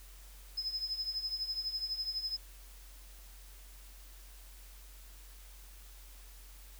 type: tone with tremolo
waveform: sine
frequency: 5100 Hz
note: D#8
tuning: 42 cents sharp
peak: -31 dBFS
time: 0.57-2.37 s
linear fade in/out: 10 ms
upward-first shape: triangle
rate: 12 Hz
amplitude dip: 80%
effects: added 46 Hz sine -51 dBFS peak until 6.79 s + white hiss -58 dBFS RMS until 6.79 s